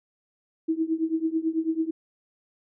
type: tone with tremolo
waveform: sine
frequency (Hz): 322.6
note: E4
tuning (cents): -37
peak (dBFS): -19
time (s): 0.68-1.91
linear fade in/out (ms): 10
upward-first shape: triangle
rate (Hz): 9.1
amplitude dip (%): 95
effects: none